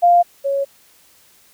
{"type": "tone pair in turn", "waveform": "sine", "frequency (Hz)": [698.5, 554.4], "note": ["F5", "C#5"], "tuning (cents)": [0, 0], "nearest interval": "major third", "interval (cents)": 400, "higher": "first", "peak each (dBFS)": [-8, -16], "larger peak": "first", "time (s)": [[0.02, 0.23], [0.44, 0.65]], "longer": "neither", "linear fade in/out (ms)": 20, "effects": ["white hiss -52 dBFS RMS until 1.53 s"]}